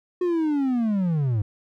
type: linear sweep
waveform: triangle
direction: down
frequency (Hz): 364.4 to 98.7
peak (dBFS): -18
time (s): 0.21-1.42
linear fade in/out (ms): 5
effects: none